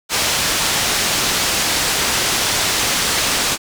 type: low-pass noise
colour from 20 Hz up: white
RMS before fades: -18 dBFS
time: 0.09-3.58 s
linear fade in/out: 50 ms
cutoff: 6800 Hz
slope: 12 dB/octave
effects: none